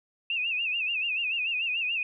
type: tone with vibrato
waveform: sine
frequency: 2637 Hz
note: E7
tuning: in tune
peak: -26 dBFS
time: 0.3-2.03 s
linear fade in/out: 2 ms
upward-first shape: sine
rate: 6.9 Hz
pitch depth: 120 cents each way
effects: none